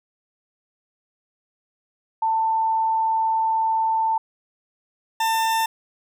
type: tone pair in turn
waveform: sine / 40% pulse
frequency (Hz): 891 / 896.1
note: A5 / A5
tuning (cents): +22 / +31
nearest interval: unison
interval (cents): 9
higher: second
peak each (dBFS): -18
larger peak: neither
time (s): 2.22-4.18 / 5.2-5.66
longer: first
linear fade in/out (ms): 5
effects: none